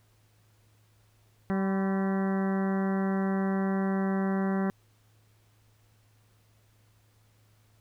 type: harmonic tone with a mistuned harmonic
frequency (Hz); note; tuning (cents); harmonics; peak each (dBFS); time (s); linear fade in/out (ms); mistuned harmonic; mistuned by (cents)
192.9; G3; -28; 1 / 2 / 3 / 4 / 5 / 6 / 7 / 8 / 9 / 10; -26 / -34 / -39 / -39 / -43 / -44 / -45 / -45 / -47 / -46; 1.5-4.7; 0; 5; +66
effects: added 107 Hz sine -62 dBFS peak until 7.8 s + pink hiss -68 dBFS RMS until 7.8 s